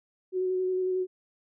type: tone with vibrato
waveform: sine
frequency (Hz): 370.4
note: F#4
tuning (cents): +2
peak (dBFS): -25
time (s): 0.32-1.07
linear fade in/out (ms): 50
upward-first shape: square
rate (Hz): 11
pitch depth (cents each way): 12
effects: none